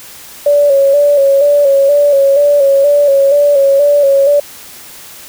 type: tone with vibrato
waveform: sine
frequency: 565 Hz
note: C#5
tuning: 33 cents sharp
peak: -5 dBFS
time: 0.46-4.4 s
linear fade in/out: 5 ms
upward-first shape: square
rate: 2.1 Hz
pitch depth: 42 cents each way
effects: white hiss -33 dBFS RMS until 5.28 s